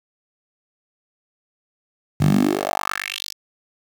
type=tone with high-pass filter sweep; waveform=10% pulse; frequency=49 Hz; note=G1; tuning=in tune; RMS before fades=-21 dBFS; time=2.2-3.33 s; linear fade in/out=10 ms; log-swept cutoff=120 to 5400 Hz; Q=4.4; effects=7-bit